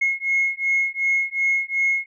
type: beating tone pair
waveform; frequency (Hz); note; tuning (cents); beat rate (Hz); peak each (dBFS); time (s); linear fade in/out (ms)
sine; 2164 / 2166.7; C#7 / C#7; -42 / -40; 2.7; -21; 0.01-2.06; 10
effects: tanh soft clip ceiling -12 dBFS